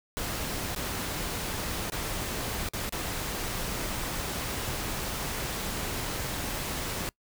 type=noise with dropouts; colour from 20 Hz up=pink; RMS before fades=-33 dBFS; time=0.17-7.09 s; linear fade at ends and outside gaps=0 ms; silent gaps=0.749-0.762 / 1.899-1.921 / 2.688-2.735 / 2.893-2.924 s; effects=noise-tail reverb RT60 0.1 s tail -24 dB re dry